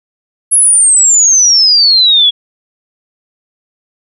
sine exponential sweep, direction down, 10870 to 3317 Hz, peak -4 dBFS, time 0.51-2.31 s, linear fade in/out 20 ms, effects none

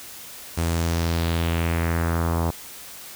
sawtooth tone with low-pass filter sweep, 83.6 Hz, E2, 25 cents sharp, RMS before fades -23 dBFS, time 0.57-2.51 s, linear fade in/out 10 ms, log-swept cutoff 9800 to 910 Hz, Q 2.1, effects white hiss -40 dBFS RMS until 3.15 s

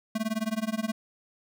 square tone with tremolo, 220.2 Hz, A3, 2 cents sharp, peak -25 dBFS, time 0.15-0.92 s, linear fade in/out 5 ms, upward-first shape sine, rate 19 Hz, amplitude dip 95%, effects none

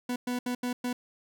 40% pulse tone bursts at uneven times, 246.9 Hz, B3, in tune, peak -28 dBFS, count 5, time 0.09-0.16 / 0.27-0.39 / 0.46-0.55 / 0.63-0.73 / 0.84-0.93 s, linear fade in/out 5 ms, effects none

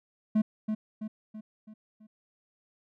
triangle tone with echo, 215.7 Hz, A3, 34 cents flat, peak -19 dBFS, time 0.35-0.42 s, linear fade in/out 10 ms, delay 330 ms, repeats 5, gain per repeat -6 dB, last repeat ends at 2.07 s, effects none

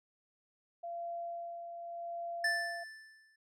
sine tone with tremolo, 685 Hz, F5, 34 cents flat, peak -37 dBFS, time 0.83-2.84 s, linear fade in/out 10 ms, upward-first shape sine, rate 0.85 Hz, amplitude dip 45%
square tone with exponential decay, 1760 Hz, A6, in tune, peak -28 dBFS, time 2.44-3.36 s, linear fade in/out 5 ms, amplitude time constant 200 ms
effects low-pass 8000 Hz 12 dB/octave

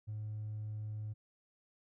sine tone with hard clipping, 106.8 Hz, G#2, 49 cents sharp, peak -39 dBFS, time 0.07-1.14 s, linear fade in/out 20 ms, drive 1 dB, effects none

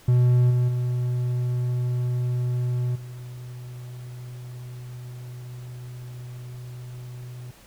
triangle tone with level steps, 123.47 Hz, B2, in tune, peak -13 / -16 / -20 / -33 dBFS, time 0.08-7.51 s, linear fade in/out 5 ms, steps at 0.5 / 0.68 / 2.95 s, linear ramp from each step 10 ms, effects pink hiss -52 dBFS RMS until 7.66 s

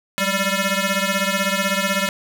10% pulse ring-modulated tone, 392 Hz, G4, in tune, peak -7 dBFS, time 0.18-2.09 s, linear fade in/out 0 ms, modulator 972 Hz, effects none

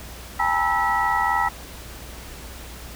sine tone cluster, 804 / 888 / 971 / 1310 / 1939 Hz, G5 / A5 / B5 / E6 / B6, +44 / +16 / -30 / -11 / -32 cents, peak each -25 dBFS, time 0.39-1.49 s, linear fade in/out 10 ms, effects added 60 Hz sine -40 dBFS peak until 2.95 s + pink hiss -40 dBFS RMS until 2.95 s

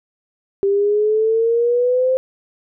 sine exponential sweep, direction up, 393.1 to 523.3 Hz, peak -13 dBFS, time 0.63-2.17 s, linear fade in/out 0 ms, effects none

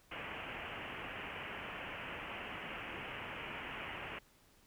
white low-pass noise, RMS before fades -45 dBFS, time 0.11-4.19 s, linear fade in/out 5 ms, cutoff 3000 Hz, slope 96 dB/octave, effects pink hiss -67 dBFS RMS until 4.66 s

